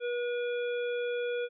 harmonic tone, 483.6 Hz, B4, 36 cents flat, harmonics 1 / 3 / 5 / 7, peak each -30 / -40 / -44 / -47 dBFS, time 0-1.49 s, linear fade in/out 50 ms, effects none

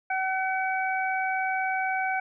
harmonic tone, 758 Hz, F#5, 42 cents sharp, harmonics 1 / 2 / 3, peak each -27 / -30 / -32 dBFS, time 0.1-2.2 s, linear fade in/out 5 ms, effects none

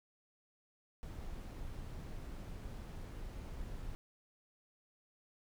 brown noise, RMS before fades -45 dBFS, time 1.03-3.95 s, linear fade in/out 0 ms, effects none

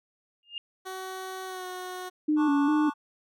sine tone with exponential growth, 2823 Hz, F7, 18 cents sharp, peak -29 dBFS, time 0.43-0.58 s, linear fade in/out 1 ms, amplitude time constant 31 ms
15% pulse tone with pitch glide, 376.3 to 366.2 Hz, F#4 to F#4, +29 to -18 cents, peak -29 dBFS, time 0.85-2.1 s, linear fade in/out 20 ms, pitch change -47 cents, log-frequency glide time 1.45-1.66 s
sine tone with vibrato, 293.7 Hz, D4, in tune, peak -21 dBFS, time 2.28-2.9 s, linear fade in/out 10 ms, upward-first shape square, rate 2.5 Hz, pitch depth 57 cents each way
triangle chord, D major seventh, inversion second, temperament just, 881 / 1101.2 / 1174.7 / 1468.3 Hz, A5 / C#6 / D6 / F#6, +2 / -12 / 0 / -14 cents, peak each -31 / -33 / -36 / -36 dBFS, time 2.36-2.94 s, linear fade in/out 50 ms
effects none

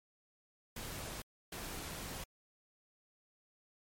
pink noise bursts at uneven times, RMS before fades -44 dBFS, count 2, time 0.76-1.22 / 1.52-2.24 s, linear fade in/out 5 ms, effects MP3 64 kbps

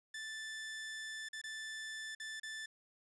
sawtooth tone with dropouts, 1760 Hz, A6, in tune, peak -39 dBFS, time 0.14-2.66 s, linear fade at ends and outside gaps 5 ms, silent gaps 1.288-1.33 / 1.416-1.438 / 2.15-2.199 / 2.399-2.431 s, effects resampled to 22050 Hz + 11-bit

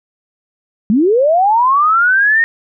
sine linear sweep, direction up, 193.7 to 1864.7 Hz, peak -8 dBFS, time 0.9-2.44 s, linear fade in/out 0 ms, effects none

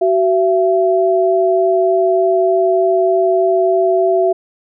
sine tone pair together, 377.1 / 672 Hz, F#4 / E5, +33 / +33 cents, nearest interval minor seventh, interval 1000 cents, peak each -13 dBFS, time 0.01-4.33 s, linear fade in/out 10 ms, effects none

